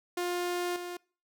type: tone with level steps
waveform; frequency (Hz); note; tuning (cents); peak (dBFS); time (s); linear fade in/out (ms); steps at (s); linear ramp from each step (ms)
sawtooth; 353.6; F4; +22; -26 / -33; 0.17-0.97; 5; 0.76; 2
effects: noise-tail reverb RT60 0.4 s tail -25 dB re dry